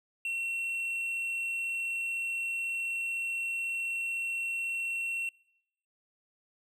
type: tone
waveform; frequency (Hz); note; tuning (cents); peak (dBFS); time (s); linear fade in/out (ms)
triangle; 2719; F7; -47; -29; 0.25-5.29; 2
effects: noise-tail reverb RT60 0.8 s tail -25 dB re dry